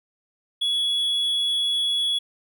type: tone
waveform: triangle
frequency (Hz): 3374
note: G#7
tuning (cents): +27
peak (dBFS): -19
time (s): 0.61-2.19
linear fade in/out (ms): 10
effects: none